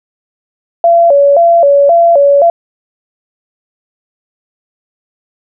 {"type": "tone with vibrato", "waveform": "sine", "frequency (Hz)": 620, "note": "D#5", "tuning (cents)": -6, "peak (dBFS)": -3, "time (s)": [0.84, 2.5], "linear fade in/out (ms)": 2, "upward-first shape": "square", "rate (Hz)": 1.9, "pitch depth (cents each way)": 160, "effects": []}